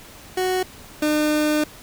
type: tone pair in turn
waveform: 30% pulse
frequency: 370 / 302.5 Hz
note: F#4 / D#4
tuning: 0 / -49 cents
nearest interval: minor third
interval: 349 cents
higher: first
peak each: -17 / -15 dBFS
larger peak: second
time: 0.37-0.63 / 1.02-1.64 s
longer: second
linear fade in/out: 5 ms
effects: pink hiss -43 dBFS RMS until 1.82 s